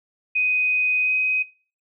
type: tone with pitch glide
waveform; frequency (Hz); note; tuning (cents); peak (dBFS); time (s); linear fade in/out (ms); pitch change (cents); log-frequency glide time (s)
sine; 2501 to 2517; D#7 to D#7; +8 to +19; -18; 0.35-1.43; 10; +11; 1.02-1.13
effects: noise-tail reverb RT60 0.4 s tail -21 dB re dry